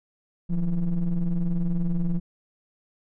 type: ring-modulated tone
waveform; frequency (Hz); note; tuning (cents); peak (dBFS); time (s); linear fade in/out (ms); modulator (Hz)
triangle; 81.6; E2; -17; -16; 0.49-2.2; 20; 91.8
effects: none